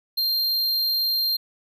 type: tone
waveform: square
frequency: 4186 Hz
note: C8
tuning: in tune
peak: -21 dBFS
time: 0.17-1.37 s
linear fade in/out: 10 ms
effects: none